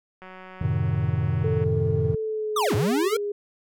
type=click train; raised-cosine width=0.5 ms; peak=-28 dBFS; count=265; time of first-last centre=0.22-1.639 s; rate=186 Hz
type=chord; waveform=triangle; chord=F# diminished seventh; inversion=none; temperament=equal with one note detuned; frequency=91.23 / 110 / 130.81 / 155.56 Hz; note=F#2 / A2 / C3 / Eb3; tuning=-24 / 0 / 0 / 0 cents; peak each=-25 dBFS; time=0.61-2.15 s; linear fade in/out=5 ms
type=tone with pitch glide; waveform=sine; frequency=442.2 to 410.2 Hz; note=A4 to G#4; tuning=+9 to -21 cents; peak=-25 dBFS; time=1.44-3.32 s; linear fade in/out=5 ms; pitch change=-130 cents; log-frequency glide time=2.12-2.95 s
type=linear two-way sweep; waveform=square; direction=down then up; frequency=1271 to 89.2 to 472.2 Hz; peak=-22 dBFS; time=2.56-3.17 s; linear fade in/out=5 ms; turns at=2.75 s
effects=none